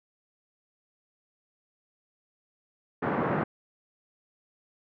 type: band-pass noise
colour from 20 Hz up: pink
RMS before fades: -28 dBFS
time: 3.02-3.44 s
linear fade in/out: 10 ms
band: 140 to 1600 Hz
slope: 24 dB/octave
effects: none